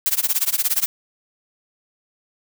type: noise with tremolo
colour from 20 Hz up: blue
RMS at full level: -17 dBFS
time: 0.06-0.86 s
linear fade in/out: 0 ms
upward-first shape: sine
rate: 17 Hz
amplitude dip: 95%
effects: none